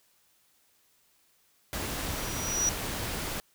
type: noise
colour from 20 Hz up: pink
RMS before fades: -34 dBFS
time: 1.73-3.4 s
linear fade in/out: 0 ms
type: tone with exponential growth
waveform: sine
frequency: 5820 Hz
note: F#8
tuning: 29 cents flat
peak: -22 dBFS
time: 1.9-2.69 s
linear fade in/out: 0 ms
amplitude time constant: 170 ms
effects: white hiss -67 dBFS RMS until 3.54 s